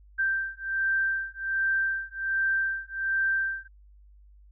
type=beating tone pair; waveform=sine; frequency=1568 / 1569.3 Hz; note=G6 / G6; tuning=0 / +1 cents; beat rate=1.3 Hz; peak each=-28 dBFS; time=0.18-3.68 s; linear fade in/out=20 ms; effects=added 50 Hz sine -51 dBFS peak until 4.51 s